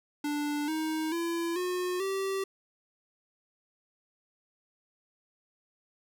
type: tone with pitch steps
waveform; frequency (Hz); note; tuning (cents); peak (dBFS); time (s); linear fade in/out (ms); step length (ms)
square; 293.7 / 314.8 / 337.4 / 361.6 / 387.5; D4 / D#4 / E4 / F#4 / G4; 0 / +20 / +40 / -40 / -20; -30; 0.24-2.44; 5; 440
effects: none